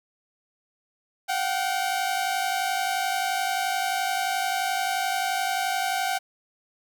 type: tone pair together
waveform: sawtooth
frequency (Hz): 717 / 768.5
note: F5 / G5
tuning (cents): +45 / -35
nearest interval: minor second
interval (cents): 120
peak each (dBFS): -25 / -22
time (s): 1.28-6.19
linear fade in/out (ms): 20
effects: none